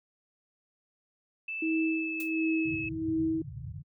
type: tone with pitch glide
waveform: sine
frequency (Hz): 2637 to 2587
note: E7 to E7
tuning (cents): 0 to -33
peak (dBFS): -33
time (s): 1.48-2.89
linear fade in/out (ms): 5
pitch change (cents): -33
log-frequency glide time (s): 1.8-2.5
type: tone with tremolo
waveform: sine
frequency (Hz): 321.6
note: E4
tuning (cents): -43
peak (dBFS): -25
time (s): 1.62-3.42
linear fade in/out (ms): 5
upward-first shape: sine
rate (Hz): 1.4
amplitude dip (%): 70
type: noise with exponential decay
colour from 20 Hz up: blue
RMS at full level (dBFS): -39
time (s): 2.2-2.33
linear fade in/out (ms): 2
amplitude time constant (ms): 28
type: low-pass noise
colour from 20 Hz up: white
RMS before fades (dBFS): -37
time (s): 2.64-3.83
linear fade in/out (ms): 50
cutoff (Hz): 160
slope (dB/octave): 96
effects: high-pass 100 Hz 12 dB/octave